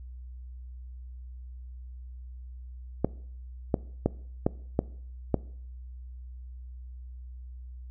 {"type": "clicks", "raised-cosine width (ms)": 2, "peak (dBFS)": -9, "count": 6, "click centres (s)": [3.046, 3.742, 4.06, 4.465, 4.791, 5.343], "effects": ["noise-tail reverb RT60 0.6 s tail -21 dB re dry", "added 62 Hz sine -40 dBFS peak until 7.9 s"]}